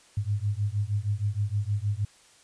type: beating tone pair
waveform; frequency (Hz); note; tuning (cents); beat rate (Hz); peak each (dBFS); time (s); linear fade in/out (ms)
sine; 99.9 / 106.3; G2 / G#2; +33 / +41; 6.4; -28; 0.17-2.05; 5
effects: white hiss -57 dBFS RMS until 2.43 s + resampled to 22050 Hz